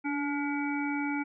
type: harmonic tone with a mistuned harmonic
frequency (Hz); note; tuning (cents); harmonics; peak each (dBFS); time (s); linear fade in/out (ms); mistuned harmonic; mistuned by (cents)
284.9; C#4; +48; 1 / 3 / 5 / 7 / 8; -30 / -37 / -39 / -45 / -37; 0.04-1.24; 20; 1; +25
effects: none